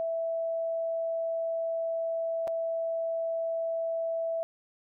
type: tone with dropouts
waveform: sine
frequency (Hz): 659.3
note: E5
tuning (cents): 0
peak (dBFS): -28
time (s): 0-4.43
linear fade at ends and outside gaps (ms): 0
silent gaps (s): 2.473-2.478
effects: none